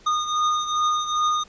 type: beating tone pair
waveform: square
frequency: 1227 / 1229.5 Hz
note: D#6 / D#6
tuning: -25 / -21 cents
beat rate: 2.5 Hz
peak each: -22 / -28 dBFS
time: 0.06-1.44 s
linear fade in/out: 10 ms
effects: pink hiss -52 dBFS RMS until 1.48 s + resampled to 16000 Hz